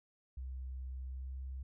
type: tone with pitch glide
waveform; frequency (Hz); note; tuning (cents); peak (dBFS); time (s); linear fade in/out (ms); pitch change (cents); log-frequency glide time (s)
sine; 64.6 to 65.65; C2 to C2; -21 to +6; -40; 0.37-1.63; 5; +27; 1.05-1.37
effects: none